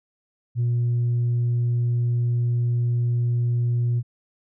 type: tone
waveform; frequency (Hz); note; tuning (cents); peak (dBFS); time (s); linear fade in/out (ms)
sine; 120; B2; -49; -17; 0.55-4.03; 50
effects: tanh soft clip ceiling -17 dBFS